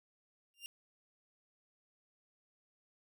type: tone with exponential growth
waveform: sawtooth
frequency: 2794 Hz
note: F7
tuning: in tune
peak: -37 dBFS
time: 0.54-0.66 s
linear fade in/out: 0 ms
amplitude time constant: 25 ms
effects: none